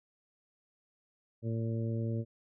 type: harmonic tone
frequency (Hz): 113.7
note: A#2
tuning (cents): -43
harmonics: 1 / 2 / 3 / 4 / 5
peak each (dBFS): -32 / -38 / -42 / -44 / -46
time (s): 1.42-2.25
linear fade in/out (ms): 50
effects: none